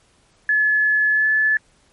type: tone with pitch glide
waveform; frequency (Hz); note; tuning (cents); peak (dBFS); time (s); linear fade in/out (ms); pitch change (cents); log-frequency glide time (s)
sine; 1714 to 1730.9; A6 to A6; -46 to -29; -14; 0.49-1.57; 2; +17; 1.11-1.27
effects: pink hiss -58 dBFS RMS until 1.92 s + MP3 48 kbps